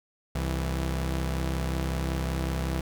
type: tone pair together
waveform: sawtooth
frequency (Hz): 65.3 / 164.81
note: C2 / E3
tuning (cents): -3 / 0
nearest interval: octave + major third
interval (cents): 1603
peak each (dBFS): -24 / -29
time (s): 0.35-2.81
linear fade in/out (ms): 5
effects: none